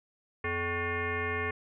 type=tone with frequency modulation; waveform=sine; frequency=1108.7 Hz; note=C#6; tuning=in tune; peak=-29 dBFS; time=0.44-1.51 s; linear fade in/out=5 ms; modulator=340 Hz; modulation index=3.4; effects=none